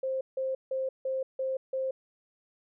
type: tone bursts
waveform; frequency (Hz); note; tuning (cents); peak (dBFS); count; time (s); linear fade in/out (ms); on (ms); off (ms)
sine; 527; C5; +12; -28; 6; 0.03-1.91; 5; 180; 160
effects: none